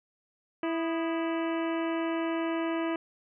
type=harmonic tone with a mistuned harmonic; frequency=329.6 Hz; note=E4; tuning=in tune; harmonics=1 / 2 / 3 / 4 / 5 / 6 / 7 / 8 / 9; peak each=-29 / -35 / -39 / -41 / -43 / -45 / -46 / -47 / -48 dBFS; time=0.63-2.96 s; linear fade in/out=2 ms; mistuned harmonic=4; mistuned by=-100 cents; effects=none